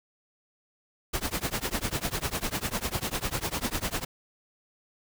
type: noise with tremolo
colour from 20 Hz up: pink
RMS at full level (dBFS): -27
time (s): 1.13-4.05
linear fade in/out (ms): 10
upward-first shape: triangle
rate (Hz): 10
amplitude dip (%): 100
effects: none